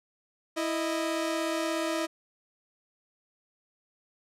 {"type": "tone pair together", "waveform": "sawtooth", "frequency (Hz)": [328.4, 620], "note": ["E4", "D#5"], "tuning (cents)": [-6, -6], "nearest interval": "major seventh", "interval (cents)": 1100, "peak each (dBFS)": [-26, -28], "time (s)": [0.56, 2.07], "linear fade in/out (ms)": 20, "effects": ["low-pass 11000 Hz 12 dB/octave"]}